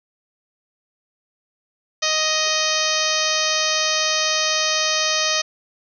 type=harmonic tone; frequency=624 Hz; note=D#5; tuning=5 cents sharp; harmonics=1 / 2 / 3 / 4 / 5 / 6 / 7 / 8 / 9 / 10; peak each=-27 / -27 / -27 / -27 / -27 / -27 / -27 / -27 / -27 / -27 dBFS; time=2.02-5.42 s; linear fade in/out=10 ms
type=tone with exponential growth; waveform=triangle; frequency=415.3 Hz; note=G#4; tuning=in tune; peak=-36 dBFS; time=2.41-2.48 s; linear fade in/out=5 ms; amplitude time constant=15 ms
effects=none